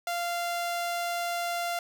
sawtooth tone, 693 Hz, F5, 14 cents flat, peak -25 dBFS, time 0.07-1.79 s, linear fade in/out 2 ms, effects none

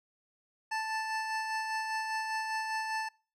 25% pulse tone with tremolo, 880 Hz, A5, in tune, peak -27 dBFS, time 0.71-3.09 s, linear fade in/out 10 ms, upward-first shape sine, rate 5 Hz, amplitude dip 35%, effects noise-tail reverb RT60 0.4 s tail -25 dB re dry + low-pass 7000 Hz 12 dB/octave

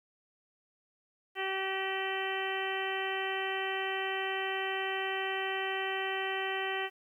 harmonic tone with a mistuned harmonic, 384 Hz, G4, 36 cents flat, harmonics 1 / 2 / 3 / 4 / 5 / 6 / 7 / 8, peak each -37 / -38 / -43 / -42 / -37 / -44 / -42 / -41 dBFS, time 1.35-6.9 s, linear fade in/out 50 ms, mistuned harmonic 6, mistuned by +30 cents, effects 11-bit

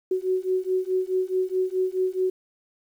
sine beating tone pair, 370 / 374.7 Hz, F#4 / F#4, 0 / +22 cents, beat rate 4.7 Hz, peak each -25 / -25 dBFS, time 0.11-2.3 s, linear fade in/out 5 ms, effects 9-bit

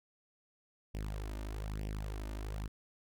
sawtooth tone with flanger, 52.1 Hz, G#1, 6 cents sharp, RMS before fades -40 dBFS, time 0.94-2.68 s, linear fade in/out 10 ms, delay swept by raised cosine 0.36 to 3.36 ms, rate 1.1 Hz, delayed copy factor +0.75, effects none

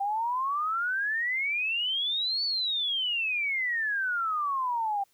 sine exponential two-way sweep, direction up then down, 780 to 4530 to 780 Hz, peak -26 dBFS, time 0-5.04 s, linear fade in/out 10 ms, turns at 2.44 s, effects white hiss -68 dBFS RMS until 5.13 s

